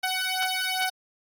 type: beating tone pair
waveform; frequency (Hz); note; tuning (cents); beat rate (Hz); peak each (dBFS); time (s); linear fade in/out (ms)
10% pulse; 747 / 749.5; F#5 / F#5; +16 / +22; 2.5; -20; 0.03-0.9; 10
effects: AAC 64 kbps